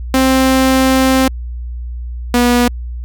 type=tone pair in turn; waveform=sawtooth; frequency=262.8 / 242.9 Hz; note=C4 / B3; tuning=+8 / -29 cents; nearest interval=minor second; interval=137 cents; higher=first; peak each=-5 dBFS; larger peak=neither; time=0.14-1.28 / 2.34-2.68 s; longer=first; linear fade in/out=2 ms; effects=added 60 Hz sine -21 dBFS peak until 3.04 s